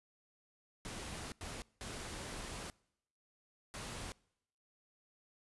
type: noise bursts at uneven times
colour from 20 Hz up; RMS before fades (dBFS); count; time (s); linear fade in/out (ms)
pink; -45; 4; 0.85-1.32 / 1.41-1.62 / 1.81-2.7 / 3.74-4.12; 0
effects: noise-tail reverb RT60 0.8 s tail -25 dB re dry + resampled to 24000 Hz